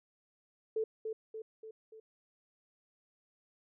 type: tone with echo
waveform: sine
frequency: 440 Hz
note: A4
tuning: in tune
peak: -30 dBFS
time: 0.76-0.84 s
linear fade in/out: 5 ms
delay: 290 ms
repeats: 4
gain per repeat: -5 dB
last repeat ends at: 2 s
effects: none